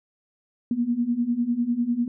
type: beating tone pair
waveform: sine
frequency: 233.1 / 243.1 Hz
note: A#3 / B3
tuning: 0 / -27 cents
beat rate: 10 Hz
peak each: -26 / -23 dBFS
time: 0.71-2.08 s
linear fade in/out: 2 ms
effects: none